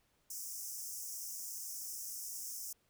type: high-pass noise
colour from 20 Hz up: pink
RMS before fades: -44 dBFS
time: 0.3-2.73 s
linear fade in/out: 5 ms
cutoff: 5300 Hz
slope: 96 dB/octave
effects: pink hiss -75 dBFS RMS until 2.89 s